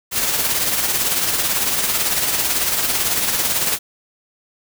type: noise with tremolo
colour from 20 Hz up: white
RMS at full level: -17 dBFS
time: 0.11-3.79 s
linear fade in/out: 50 ms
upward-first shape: triangle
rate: 18 Hz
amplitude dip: 50%
effects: none